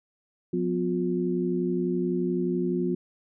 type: tone cluster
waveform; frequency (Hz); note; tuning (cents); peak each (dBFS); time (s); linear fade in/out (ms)
sine; 179.2 / 250.9 / 355.4; F3 / B3 / F4; +45 / +28 / +30; -28 / -30 / -27; 0.53-2.95; 5
effects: none